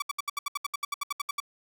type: tone bursts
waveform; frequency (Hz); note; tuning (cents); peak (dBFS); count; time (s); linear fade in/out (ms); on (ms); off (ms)
sawtooth; 1147; D6; -41; -24; 16; 0-1.402; 5; 22; 70
effects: none